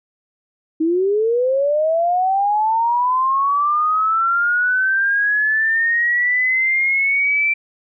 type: linear sweep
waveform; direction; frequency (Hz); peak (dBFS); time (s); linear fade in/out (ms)
sine; up; 311.1 to 2347; -14; 0.8-7.54; 10
effects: none